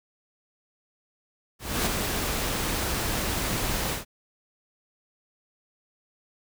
pink noise with ADSR envelope, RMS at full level -24 dBFS, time 1.59-4.05 s, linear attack 270 ms, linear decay 11 ms, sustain -4 dB, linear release 130 ms, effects none

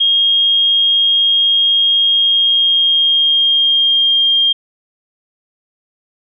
sine tone with pitch glide, 3248 to 3211 Hz, G#7 to G7, -39 to +41 cents, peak -9 dBFS, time 0-4.53 s, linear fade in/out 10 ms, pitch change -20 cents, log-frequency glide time 2.06-4.26 s, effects none

